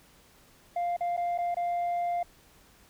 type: tone with dropouts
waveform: sine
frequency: 698.5 Hz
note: F5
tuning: in tune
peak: -24 dBFS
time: 0.76-2.23 s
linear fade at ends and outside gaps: 5 ms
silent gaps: 0.966-1.007 / 1.167-1.175 / 1.378-1.385 / 1.545-1.568 s
effects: tanh soft clip ceiling -26 dBFS + pink hiss -59 dBFS RMS until 2.89 s